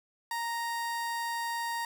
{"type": "tone", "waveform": "30% pulse", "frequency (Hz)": 932.3, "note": "A#5", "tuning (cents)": 0, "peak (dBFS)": -29, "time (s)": [0.31, 1.85], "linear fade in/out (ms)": 2, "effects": []}